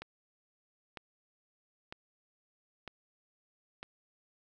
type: click train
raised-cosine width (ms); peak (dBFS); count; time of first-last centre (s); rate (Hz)
0.3; -26; 5; 0.02-3.83; 1.05
effects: none